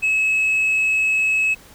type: tone with tanh clipping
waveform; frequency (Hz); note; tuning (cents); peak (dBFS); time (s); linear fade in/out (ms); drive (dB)
triangle; 2580; E7; -38; -16; 0.02-1.55; 20; 6
effects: pink hiss -46 dBFS RMS until 1.74 s